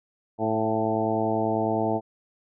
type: harmonic tone with a mistuned harmonic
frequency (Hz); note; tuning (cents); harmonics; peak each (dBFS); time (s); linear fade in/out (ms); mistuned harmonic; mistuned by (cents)
110; A2; 0; 1 / 2 / 3 / 4 / 5 / 6 / 7 / 8; -33 / -30 / -29 / -30 / -34 / -28 / -31 / -32; 0.38-2.01; 50; 6; +22
effects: none